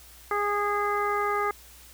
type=harmonic tone; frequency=411.2 Hz; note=G#4; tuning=17 cents flat; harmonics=1 / 2 / 3 / 4 / 5; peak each=-29 / -31 / -27 / -36 / -35 dBFS; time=0.31-1.51 s; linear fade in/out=2 ms; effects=added 60 Hz sine -53 dBFS peak until 1.93 s + white hiss -51 dBFS RMS until 1.93 s